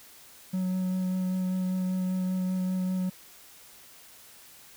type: tone with vibrato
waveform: triangle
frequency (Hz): 185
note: F#3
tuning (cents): 0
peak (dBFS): -24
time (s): 0.53-3.1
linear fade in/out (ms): 10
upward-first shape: sine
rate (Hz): 5.1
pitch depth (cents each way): 11
effects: white hiss -52 dBFS RMS until 4.76 s